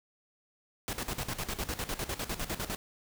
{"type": "noise with tremolo", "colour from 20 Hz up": "pink", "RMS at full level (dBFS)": -34, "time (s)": [0.88, 2.76], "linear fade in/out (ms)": 0, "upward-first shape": "square", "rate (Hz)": 9.9, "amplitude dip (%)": 75, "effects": []}